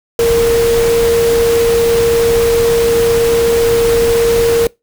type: tone in noise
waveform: sine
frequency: 464.8 Hz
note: A#4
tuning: 5 cents flat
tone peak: -8 dBFS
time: 0.19-4.67 s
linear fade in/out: 2 ms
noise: pink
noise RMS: -20 dBFS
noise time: 0.19-4.67 s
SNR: +9 dB
effects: noise-tail reverb RT60 0.2 s tail -23 dB re dry